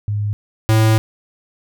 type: tone pair in turn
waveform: sine / square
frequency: 103.83 / 110.28 Hz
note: G#2 / A2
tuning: 0 / +4 cents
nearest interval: minor second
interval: 104 cents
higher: second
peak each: -17 / -11 dBFS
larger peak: second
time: 0.08-0.33 / 0.69-0.98 s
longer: second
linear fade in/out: 0 ms
effects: none